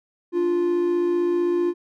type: tone pair together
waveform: triangle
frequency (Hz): 293.6 / 349.2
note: D4 / F4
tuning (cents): 0 / 0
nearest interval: minor third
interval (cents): 300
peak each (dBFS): -27 / -17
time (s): 0.32-1.74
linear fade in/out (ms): 50
effects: none